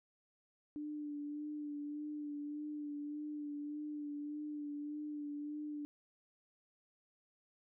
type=tone with vibrato; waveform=sine; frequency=295.5 Hz; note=D4; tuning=11 cents sharp; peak=-40 dBFS; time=0.76-5.85 s; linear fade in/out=0 ms; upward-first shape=sine; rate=1.7 Hz; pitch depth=26 cents each way; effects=none